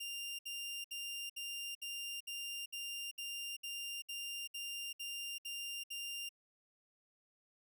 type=tone bursts; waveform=sawtooth; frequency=2794 Hz; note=F7; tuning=in tune; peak=-38 dBFS; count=14; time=0-6.292 s; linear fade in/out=10 ms; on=390 ms; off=64 ms; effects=none